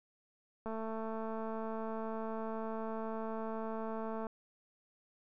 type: click train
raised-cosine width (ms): 1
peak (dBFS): -28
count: 802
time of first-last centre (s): 0.66-4.268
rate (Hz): 222
effects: none